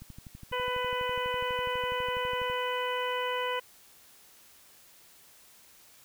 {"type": "click train", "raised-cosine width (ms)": 5, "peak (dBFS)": -33, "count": 31, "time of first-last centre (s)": [0.02, 2.499], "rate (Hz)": 12.1}
{"type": "harmonic tone", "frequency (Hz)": 498.7, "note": "B4", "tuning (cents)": 17, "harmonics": [1, 2, 3, 4, 5, 6], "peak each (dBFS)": [-33, -33, -39, -39, -42, -38], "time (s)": [0.52, 3.6], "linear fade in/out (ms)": 10}
{"effects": ["white hiss -57 dBFS RMS until 6.04 s"]}